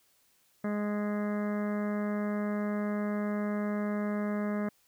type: harmonic tone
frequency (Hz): 207.7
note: G#3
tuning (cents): 0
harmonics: 1 / 2 / 3 / 4 / 5 / 6 / 7 / 8 / 9 / 10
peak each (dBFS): -30 / -39 / -38 / -50 / -47 / -45 / -52 / -47 / -53 / -51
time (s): 0.64-4.69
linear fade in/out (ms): 5
effects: white hiss -68 dBFS RMS until 4.87 s